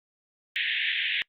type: band-pass noise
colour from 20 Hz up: pink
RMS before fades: -28 dBFS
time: 0.56-1.22 s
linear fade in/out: 0 ms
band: 1700 to 3600 Hz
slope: 96 dB/octave
effects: noise-tail reverb RT60 0.1 s tail -25 dB re dry + Opus 48 kbps

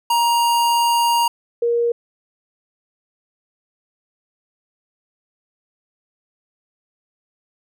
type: tone pair in turn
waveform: square / sine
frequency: 941 / 471.5 Hz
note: A#5 / A#4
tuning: +16 / +20 cents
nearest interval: octave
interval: 1196 cents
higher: first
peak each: -15 dBFS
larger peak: neither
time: 0.1-1.28 / 1.62-1.92 s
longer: first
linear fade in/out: 5 ms
effects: none

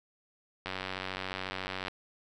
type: click train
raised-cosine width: 0.3 ms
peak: -19 dBFS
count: 116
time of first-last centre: 0.66-1.882 s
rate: 94.1 Hz
effects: none

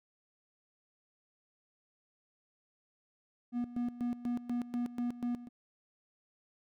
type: tone with tremolo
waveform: triangle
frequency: 241.7 Hz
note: B3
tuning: 37 cents flat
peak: -29 dBFS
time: 3.52-5.49 s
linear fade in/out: 50 ms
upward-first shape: square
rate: 4.1 Hz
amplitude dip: 80%
effects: none

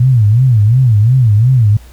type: tone with vibrato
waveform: sine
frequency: 116.54 Hz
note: A#2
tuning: in tune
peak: -5 dBFS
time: 0-1.77 s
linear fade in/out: 5 ms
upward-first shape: sine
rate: 2.8 Hz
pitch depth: 220 cents each way
effects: added 60 Hz sine -34 dBFS peak until 1.92 s + pink hiss -44 dBFS RMS until 1.92 s

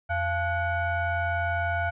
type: tone with frequency modulation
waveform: sine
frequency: 690 Hz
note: F5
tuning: 21 cents flat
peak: -24 dBFS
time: 0.09-1.91 s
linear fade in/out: 20 ms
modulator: 777 Hz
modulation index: 1.3
effects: none

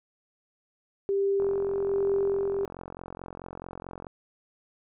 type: tone with tremolo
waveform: sine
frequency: 395.4 Hz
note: G4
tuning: 15 cents sharp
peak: -22 dBFS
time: 1.09-2.65 s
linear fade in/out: 0 ms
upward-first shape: sine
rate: 1.2 Hz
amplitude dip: 35%
type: click train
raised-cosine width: 1 ms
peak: -25 dBFS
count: 120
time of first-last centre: 1.4-4.068 s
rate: 44.6 Hz
effects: none

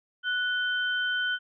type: tone pair together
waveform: sine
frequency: 1480 / 3093 Hz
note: F#6 / G7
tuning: 0 / -24 cents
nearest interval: octave + minor second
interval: 1276 cents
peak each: -26 / -32 dBFS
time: 0.23-1.39 s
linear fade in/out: 50 ms
effects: none

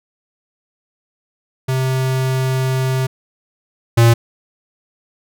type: tone pair in turn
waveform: square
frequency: 130.81 / 116.54 Hz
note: C3 / A#2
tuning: 0 / 0 cents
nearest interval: major second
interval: 200 cents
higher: first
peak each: -16 / -8 dBFS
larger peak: second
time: 1.68-3.07 / 3.97-4.14 s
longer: first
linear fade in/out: 10 ms
effects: none

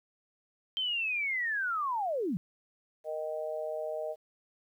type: linear sweep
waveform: sine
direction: down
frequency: 3143 to 155.1 Hz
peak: -29 dBFS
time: 0.77-2.37 s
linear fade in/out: 0 ms
type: harmonic tone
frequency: 155.5 Hz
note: D#3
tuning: 1 cent flat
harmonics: 3 / 4 / 5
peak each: -39 / -34 / -45 dBFS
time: 3.04-4.16 s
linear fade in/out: 50 ms
effects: 11-bit

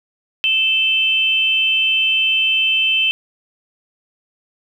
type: tone pair together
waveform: sine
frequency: 2633 / 3090 Hz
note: E7 / G7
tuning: -3 / -26 cents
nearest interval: minor third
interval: 277 cents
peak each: -16 dBFS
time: 0.44-3.11 s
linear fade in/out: 0 ms
effects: 8-bit

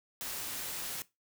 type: noise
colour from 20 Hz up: white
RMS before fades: -39 dBFS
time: 0.21-1.02 s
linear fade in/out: 0 ms
effects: noise-tail reverb RT60 0.2 s tail -18 dB re dry

